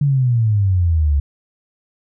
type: exponential sweep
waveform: sine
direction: down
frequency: 146.83 to 69.3 Hz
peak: -12 dBFS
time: 0.01-1.2 s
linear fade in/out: 5 ms
effects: none